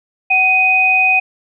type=tone pair together; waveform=sine; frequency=750 / 2498 Hz; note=F#5 / D#7; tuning=+23 / +6 cents; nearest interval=octave + major sixth; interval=2083 cents; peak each=-17 / -10 dBFS; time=0.3-1.2 s; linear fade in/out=10 ms; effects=none